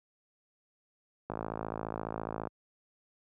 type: click train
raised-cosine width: 1 ms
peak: -21 dBFS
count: 65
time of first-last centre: 1.3-2.472 s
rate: 54.6 Hz
effects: high-pass 80 Hz 12 dB/octave